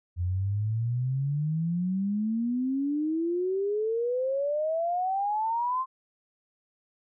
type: exponential sweep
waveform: sine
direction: up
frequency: 86.1 to 1061 Hz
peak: -25 dBFS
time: 0.16-5.86 s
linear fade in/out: 50 ms
effects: none